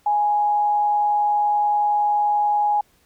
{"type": "tone with amplitude modulation", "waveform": "sine", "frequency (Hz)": 830.6, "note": "G#5", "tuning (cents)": 0, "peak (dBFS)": -15, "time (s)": [0.06, 2.81], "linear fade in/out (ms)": 5, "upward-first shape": "sine", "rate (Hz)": 150, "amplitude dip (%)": 25, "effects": ["pink hiss -60 dBFS RMS until 3.05 s"]}